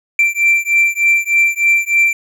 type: beating tone pair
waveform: triangle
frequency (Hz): 2349 / 2352.3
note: D7 / D7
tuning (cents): 0 / +2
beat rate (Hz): 3.3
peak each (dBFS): -12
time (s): 0.19-2.13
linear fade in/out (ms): 2
effects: none